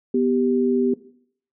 sine tone pair together, 246.9 / 391.9 Hz, B3 / G4, 0 / 0 cents, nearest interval minor sixth, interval 800 cents, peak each -19 / -20 dBFS, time 0.14-0.94 s, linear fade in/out 5 ms, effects noise-tail reverb RT60 0.6 s tail -17 dB re dry

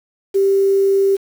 sine tone with quantisation, 392 Hz, G4, in tune, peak -11 dBFS, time 0.34-1.17 s, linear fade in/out 20 ms, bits 6, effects none

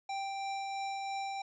square tone with tremolo, 785 Hz, G5, 2 cents sharp, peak -35 dBFS, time 0.09-1.42 s, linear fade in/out 5 ms, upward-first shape triangle, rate 3 Hz, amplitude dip 25%, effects resampled to 16000 Hz

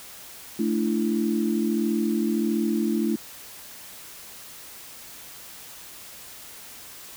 sine chord, A suspended fourth, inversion none, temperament equal with one note detuned, 220 / 293.7 / 335.2 Hz, A3 / D4 / E4, 0 / 0 / +29 cents, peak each -24 / -28 / -26 dBFS, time 0.59-3.16 s, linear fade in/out 5 ms, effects white hiss -43 dBFS RMS until 7.16 s

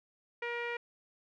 sawtooth tone with low-pass filter, 474.9 Hz, A#4, 32 cents sharp, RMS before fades -37 dBFS, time 0.42-0.77 s, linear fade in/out 5 ms, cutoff 2200 Hz, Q 4.8, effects none

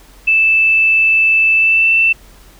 sine tone with pitch glide, 2637 to 2669 Hz, E7 to E7, 0 to +21 cents, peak -8 dBFS, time 0.27-2.13 s, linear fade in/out 10 ms, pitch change +21 cents, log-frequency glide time 1.55-1.92 s, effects added 44 Hz sine -42 dBFS peak until 2.59 s + pink hiss -45 dBFS RMS until 2.59 s

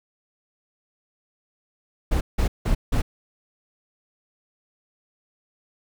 brown noise bursts, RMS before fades -20 dBFS, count 4, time 2.11-3.02 s, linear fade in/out 10 ms, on 100 ms, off 170 ms, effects none

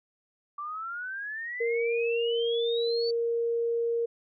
sine exponential sweep, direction up, 1156 to 4574 Hz, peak -33 dBFS, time 0.58-3.11 s, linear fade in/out 5 ms
sine tone, 466.2 Hz, A#4, in tune, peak -25 dBFS, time 1.6-4.06 s, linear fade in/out 10 ms
effects none

